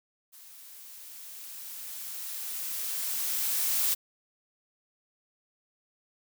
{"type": "noise with level ramp", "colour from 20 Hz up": "blue", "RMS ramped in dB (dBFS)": [-51, -26], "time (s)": [0.32, 3.95], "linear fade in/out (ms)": 20, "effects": []}